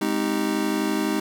square chord, Ab major seventh, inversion none, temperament just, 207.7 / 259.6 / 311.5 / 389.3 Hz, Ab3 / C4 / Eb4 / G4, 0 / -13 / +2 / -12 cents, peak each -28 / -30 / -26 / -30 dBFS, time 0.01-1.2 s, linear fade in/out 5 ms, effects none

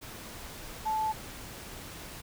sine tone in noise, 871 Hz, A5, 18 cents flat, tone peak -27 dBFS, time 0.85-1.13 s, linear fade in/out 20 ms, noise pink, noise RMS -44 dBFS, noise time 0.01-2.22 s, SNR +14 dB, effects none

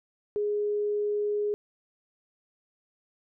sine tone, 415.3 Hz, G#4, in tune, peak -25 dBFS, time 0.36-1.54 s, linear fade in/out 0 ms, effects none

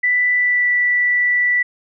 sine tone with pitch glide, 1980 to 1965.2 Hz, B6 to B6, +4 to -9 cents, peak -13 dBFS, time 0.03-1.63 s, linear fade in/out 10 ms, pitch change -13 cents, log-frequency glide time 0.35-0.68 s, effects none

